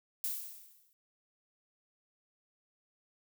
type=noise with exponential decay; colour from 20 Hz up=violet; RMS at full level=-33 dBFS; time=0.24-0.93 s; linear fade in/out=0 ms; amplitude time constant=150 ms; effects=none